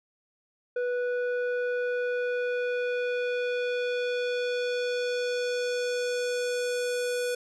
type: tone with low-pass filter sweep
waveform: square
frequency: 491.4 Hz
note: B4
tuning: 9 cents flat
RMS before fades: -29 dBFS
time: 0.76-7.35 s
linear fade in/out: 5 ms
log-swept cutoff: 1200 to 10000 Hz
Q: 1.3
effects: none

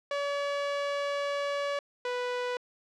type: tone pair in turn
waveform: sawtooth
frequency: 569 / 493.7 Hz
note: C#5 / B4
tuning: +45 / -1 cents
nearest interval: major second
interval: 246 cents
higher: first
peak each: -25 / -26 dBFS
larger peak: first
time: 0.11-1.79 / 2.05-2.57 s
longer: first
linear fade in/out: 2 ms
effects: low-pass 4000 Hz 12 dB/octave

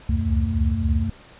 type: tone cluster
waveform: sine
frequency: 69.7 / 73.3 / 90.3 / 119 / 223.9 Hz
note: C#2 / D2 / F#2 / A#2 / A3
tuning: +10 / -3 / -42 / +36 / +30 cents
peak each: -25 / -23 / -23 / -32 / -26 dBFS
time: 0.09-1.1 s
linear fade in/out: 5 ms
effects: pink hiss -47 dBFS RMS until 1.39 s + resampled to 8000 Hz

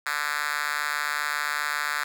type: tone with high-pass filter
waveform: 5% pulse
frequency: 147.5 Hz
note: D3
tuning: 8 cents sharp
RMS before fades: -28 dBFS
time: 0.06-2.04 s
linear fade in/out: 5 ms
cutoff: 1500 Hz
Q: 1.9
effects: none

